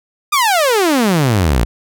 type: exponential sweep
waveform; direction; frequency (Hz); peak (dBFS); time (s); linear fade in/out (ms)
sawtooth; down; 1244.5 to 52; -7; 0.32-1.65; 10
effects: none